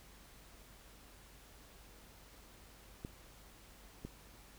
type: clicks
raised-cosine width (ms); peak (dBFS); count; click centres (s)
3; -30; 2; 3.049 / 4.05
effects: added 49 Hz sine -61 dBFS peak until 4.58 s + pink hiss -60 dBFS RMS until 4.58 s